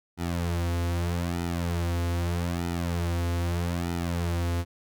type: tone with flanger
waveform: sawtooth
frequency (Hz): 86.1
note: F2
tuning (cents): -24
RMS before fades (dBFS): -28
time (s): 0.17-4.65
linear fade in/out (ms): 50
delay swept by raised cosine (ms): 1.8 to 5.2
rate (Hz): 0.8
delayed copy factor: -0.95
effects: none